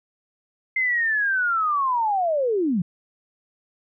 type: linear sweep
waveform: sine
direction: down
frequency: 2093 to 160 Hz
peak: -19 dBFS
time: 0.76-2.82 s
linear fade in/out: 5 ms
effects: none